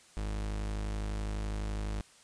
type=tone; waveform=40% pulse; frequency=51.91 Hz; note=G#1; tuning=in tune; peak=-32 dBFS; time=0.17-2.01 s; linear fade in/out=0 ms; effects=white hiss -59 dBFS RMS until 2.23 s + resampled to 22050 Hz